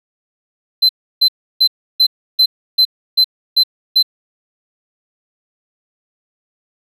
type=tone bursts; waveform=triangle; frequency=4070 Hz; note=C8; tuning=49 cents flat; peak=-6 dBFS; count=9; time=0.82-4.028 s; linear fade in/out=10 ms; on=72 ms; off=320 ms; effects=none